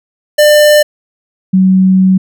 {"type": "tone pair in turn", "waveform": ["square", "sine"], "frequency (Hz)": [597, 188.04], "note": ["D5", "F#3"], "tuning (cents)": [28, 28], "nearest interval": "octave + minor sixth", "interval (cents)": 2000, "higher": "first", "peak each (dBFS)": -4, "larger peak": "neither", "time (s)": [[0.38, 0.83], [1.53, 2.18]], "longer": "second", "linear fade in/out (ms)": 10, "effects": []}